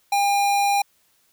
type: tone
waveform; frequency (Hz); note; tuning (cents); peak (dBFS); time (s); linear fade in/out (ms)
square; 805; G5; +46; -18; 0.12-0.82; 5
effects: white hiss -63 dBFS RMS until 1.32 s